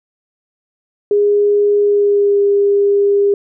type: tone with pitch glide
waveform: sine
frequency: 410.7 to 403.2 Hz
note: G#4 to G4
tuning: -19 to +49 cents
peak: -9 dBFS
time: 1.11-3.34 s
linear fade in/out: 2 ms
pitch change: -32 cents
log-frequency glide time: 1.8-2.41 s
effects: none